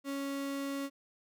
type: tone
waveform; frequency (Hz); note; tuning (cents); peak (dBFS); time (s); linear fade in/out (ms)
35% pulse; 277.3; C#4; +1; -33; 0.04-0.9; 50
effects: none